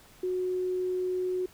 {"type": "tone", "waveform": "sine", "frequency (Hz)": 366.7, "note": "F#4", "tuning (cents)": -15, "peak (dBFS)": -27, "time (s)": [0.23, 1.46], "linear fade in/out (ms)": 5, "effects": ["pink hiss -56 dBFS RMS until 1.53 s"]}